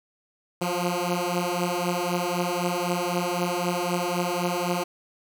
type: beating tone pair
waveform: 10% pulse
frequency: 174.61 / 178.51 Hz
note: F3 / F3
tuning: 0 / +38 cents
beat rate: 3.9 Hz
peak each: -19 dBFS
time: 0.61-4.84 s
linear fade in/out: 10 ms
effects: none